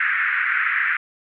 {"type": "band-pass noise", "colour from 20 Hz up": "white", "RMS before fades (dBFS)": -21, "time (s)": [0, 0.97], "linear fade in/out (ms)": 5, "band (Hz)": [1400, 2100], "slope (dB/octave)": 48, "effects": []}